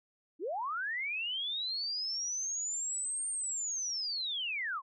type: linear two-way sweep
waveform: sine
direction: up then down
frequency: 276.9 to 8800 to 994 Hz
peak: -33 dBFS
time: 0.39-4.82 s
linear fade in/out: 50 ms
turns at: 3.29 s
effects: none